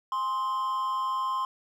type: tone with amplitude modulation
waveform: triangle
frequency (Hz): 1046.5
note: C6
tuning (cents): 0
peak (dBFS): -22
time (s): 0.12-1.45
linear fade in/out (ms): 2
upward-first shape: sine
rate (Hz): 220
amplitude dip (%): 55
effects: none